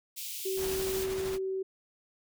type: high-pass noise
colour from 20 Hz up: white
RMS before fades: -39 dBFS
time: 0.16-1.05 s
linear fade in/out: 20 ms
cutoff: 2400 Hz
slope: 48 dB/octave
type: tone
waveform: sine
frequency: 381.3 Hz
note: G4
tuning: 48 cents flat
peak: -30 dBFS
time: 0.45-1.63 s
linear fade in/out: 10 ms
type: noise with tremolo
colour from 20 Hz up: pink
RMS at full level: -39 dBFS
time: 0.56-1.39 s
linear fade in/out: 50 ms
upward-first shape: square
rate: 13 Hz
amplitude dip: 25%
effects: none